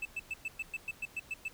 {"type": "tone bursts", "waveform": "triangle", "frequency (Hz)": 2633, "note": "E7", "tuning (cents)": -3, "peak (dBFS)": -32, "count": 11, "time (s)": [0.02, 1.483], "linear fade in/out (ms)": 5, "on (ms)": 33, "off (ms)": 110, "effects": ["pink hiss -57 dBFS RMS until 1.53 s"]}